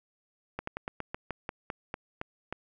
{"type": "slowing click train", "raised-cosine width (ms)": 0.5, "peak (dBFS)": -19, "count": 12, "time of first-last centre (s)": [0.59, 2.526], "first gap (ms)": 84, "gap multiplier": 1.14, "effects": []}